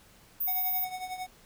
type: tone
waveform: sine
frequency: 14930 Hz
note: A#9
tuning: 1 cent sharp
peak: -27 dBFS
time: 0.4-0.85 s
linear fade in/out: 10 ms
type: tone with tremolo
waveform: square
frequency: 740 Hz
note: F#5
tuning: in tune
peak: -33 dBFS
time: 0.47-1.27 s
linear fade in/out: 10 ms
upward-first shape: triangle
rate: 11 Hz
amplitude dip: 75%
effects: pink hiss -58 dBFS RMS until 1.45 s